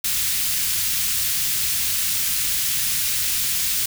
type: band-stop noise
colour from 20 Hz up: white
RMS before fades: -22 dBFS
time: 0.04-3.86 s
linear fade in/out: 5 ms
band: 140 to 2200 Hz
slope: 12 dB/octave
effects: none